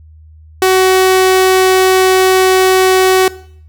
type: tone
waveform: sawtooth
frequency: 375.2 Hz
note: F#4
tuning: 24 cents sharp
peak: -3 dBFS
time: 0.62-3.28 s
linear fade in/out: 2 ms
effects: noise-tail reverb RT60 0.6 s tail -19 dB re dry + added 78 Hz sine -36 dBFS peak until 3.68 s